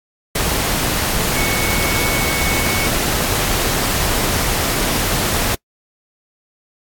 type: tone in noise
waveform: sine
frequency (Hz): 2217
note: C#7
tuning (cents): 0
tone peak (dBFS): -22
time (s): 1.36-2.87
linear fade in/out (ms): 5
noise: pink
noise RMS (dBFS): -18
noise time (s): 0.35-5.55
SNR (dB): -7
effects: noise-tail reverb RT60 0.1 s tail -25 dB re dry + AAC 64 kbps